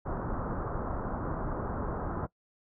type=low-pass noise; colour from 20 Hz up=pink; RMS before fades=-34 dBFS; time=0.05-2.27 s; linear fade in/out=20 ms; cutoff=1400 Hz; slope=48 dB/octave; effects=noise-tail reverb RT60 0.1 s tail -21 dB re dry